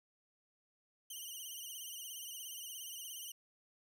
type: tone with vibrato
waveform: 10% pulse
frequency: 2995 Hz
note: F#7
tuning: 20 cents sharp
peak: -37 dBFS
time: 1.1-3.32 s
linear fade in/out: 5 ms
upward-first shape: sine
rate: 17 Hz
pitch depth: 86 cents each way
effects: none